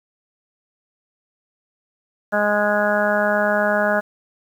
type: harmonic tone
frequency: 207.7 Hz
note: G#3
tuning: in tune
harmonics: 1 / 2 / 3 / 4 / 5 / 6 / 7 / 8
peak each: -25 / -30 / -19 / -26 / -30 / -30 / -23 / -25 dBFS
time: 2.32-4.01 s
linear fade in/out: 20 ms
effects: 8-bit